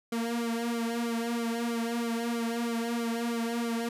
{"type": "tone with flanger", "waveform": "sawtooth", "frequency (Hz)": 233.1, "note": "A#3", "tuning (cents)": 0, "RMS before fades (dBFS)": -31, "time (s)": [0.12, 3.89], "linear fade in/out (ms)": 5, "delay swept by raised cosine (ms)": [1.1, 3.5], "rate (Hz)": 3.1, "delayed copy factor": -1, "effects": ["resampled to 32000 Hz"]}